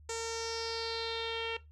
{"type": "tone with low-pass filter sweep", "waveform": "sawtooth", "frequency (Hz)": 456, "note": "A#4", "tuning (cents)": -38, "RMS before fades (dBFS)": -36, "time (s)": [0.09, 1.57], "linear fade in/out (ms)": 5, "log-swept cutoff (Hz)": [7300, 2900], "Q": 5.1, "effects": ["noise-tail reverb RT60 0.2 s tail -17 dB re dry", "added 75 Hz sine -53 dBFS peak until 1.71 s"]}